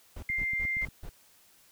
brown noise bursts, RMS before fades -40 dBFS, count 5, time 0.16-1.095 s, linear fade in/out 5 ms, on 67 ms, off 150 ms
sine tone, 2099 Hz, C7, 5 cents sharp, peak -28 dBFS, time 0.29-0.85 s, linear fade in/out 2 ms
click train, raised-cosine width 5 ms, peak -32 dBFS, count 6, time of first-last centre 0.3-0.886 s, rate 8.53 Hz
effects white hiss -61 dBFS RMS until 1.71 s

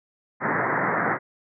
white band-pass noise, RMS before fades -24 dBFS, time 0.4-1.19 s, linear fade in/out 50 ms, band 110 to 2000 Hz, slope 96 dB/octave, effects none

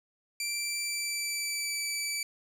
15% pulse tone with pitch glide, 2349 to 2311 Hz, D7 to D7, 0 to -28 cents, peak -24 dBFS, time 0.4-2.23 s, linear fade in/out 2 ms, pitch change -28 cents, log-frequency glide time 0.51-1.81 s, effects none

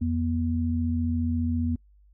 sine tone pair together, 85.3 / 241.3 Hz, F2 / B3, -40 / -40 cents, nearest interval octave + tritone, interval 1800 cents, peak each -26 / -26 dBFS, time 0.01-1.76 s, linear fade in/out 10 ms, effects noise-tail reverb RT60 0.1 s tail -26 dB re dry + added 50 Hz sine -54 dBFS peak until 2.13 s

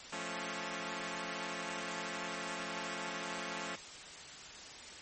5% pulse chord, F augmented, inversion none, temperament equal with one note detuned, 174.61 / 219.2 / 277.2 Hz, F3 / A3 / C#4, 0 / -6 / 0 cents, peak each -32 dBFS, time 0.12-3.76 s, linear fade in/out 10 ms, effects white hiss -49 dBFS RMS until 5.01 s + MP3 32 kbps

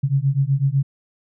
sine beating tone pair, 133.7 / 141.7 Hz, C3 / C#3, +38 / +38 cents, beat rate 8 Hz, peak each -19 dBFS, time 0.03-0.83 s, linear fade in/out 10 ms, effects none

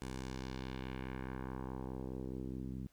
10% pulse tone with low-pass filter sweep, 64.8 Hz, C2, 16 cents flat, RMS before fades -43 dBFS, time 0.02-2.87 s, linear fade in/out 0 ms, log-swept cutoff 9700 to 200 Hz, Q 1.4, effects pink hiss -72 dBFS RMS until 2.92 s

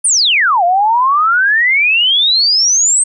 sine exponential two-way sweep, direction down then up, 9956 to 680 to 8430 Hz, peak -8 dBFS, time 0.04-3.04 s, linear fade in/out 10 ms, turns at 0.64 s, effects none

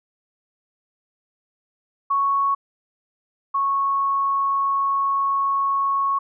sine tone pair in turn, 1108.7 / 1103.1 Hz, C#6 / C#6, 0 / -9 cents, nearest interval unison, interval 9 cents, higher first, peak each -17 / -18 dBFS, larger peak first, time 2.1-2.55 / 3.54-6.19 s, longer second, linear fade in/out 10 ms, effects none

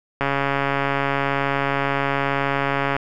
click train, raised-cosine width 0.5 ms, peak -6 dBFS, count 384, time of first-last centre 0.21-2.965 s, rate 139 Hz, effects none

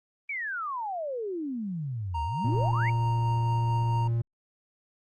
sine exponential two-way sweep, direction down then up, 2349 to 73.1 to 2349 Hz, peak -30 dBFS, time 0.29-2.9 s, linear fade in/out 5 ms, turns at 2.23 s
triangle tone with tremolo, 930 Hz, A#5, 4 cents flat, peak -27 dBFS, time 2.14-4.08 s, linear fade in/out 10 ms, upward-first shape sine, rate 4.5 Hz, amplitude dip 30%
triangle tone, 116.54 Hz, A#2, in tune, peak -22 dBFS, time 2.44-4.22 s, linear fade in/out 10 ms
effects Opus 24 kbps

